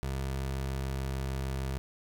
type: tone with pitch glide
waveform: 25% pulse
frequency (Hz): 67 to 66.54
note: C2 to C2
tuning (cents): +42 to +30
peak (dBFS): -28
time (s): 0.03-1.78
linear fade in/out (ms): 0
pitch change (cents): -12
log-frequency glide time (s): 0.43-1.2
effects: none